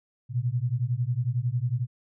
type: beating tone pair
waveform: sine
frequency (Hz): 117 / 128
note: A#2 / C3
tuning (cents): +7 / -38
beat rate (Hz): 11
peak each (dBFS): -27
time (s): 0.29-1.87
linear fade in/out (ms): 50
effects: none